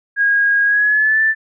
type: tone with pitch glide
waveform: sine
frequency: 1637 to 1764.7 Hz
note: G#6 to A6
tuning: -25 to +5 cents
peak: -11 dBFS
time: 0.16-1.35 s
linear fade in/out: 50 ms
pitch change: +130 cents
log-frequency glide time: 0.64-1.21 s
effects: none